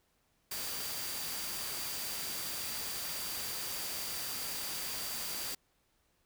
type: tone in noise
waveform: sine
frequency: 4699 Hz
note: D8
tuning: in tune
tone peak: -45 dBFS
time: 0.51-5.55 s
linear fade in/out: 5 ms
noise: white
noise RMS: -39 dBFS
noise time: 0.51-5.55 s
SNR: -9 dB
effects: pink hiss -74 dBFS RMS until 6.25 s